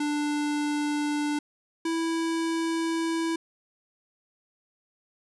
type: tone pair in turn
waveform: square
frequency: 295.1 / 328.9 Hz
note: D4 / E4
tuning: +8 / -4 cents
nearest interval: major second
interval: 188 cents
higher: second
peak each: -26 dBFS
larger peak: neither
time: 0-1.39 / 1.85-3.36 s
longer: second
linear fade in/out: 5 ms
effects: resampled to 24000 Hz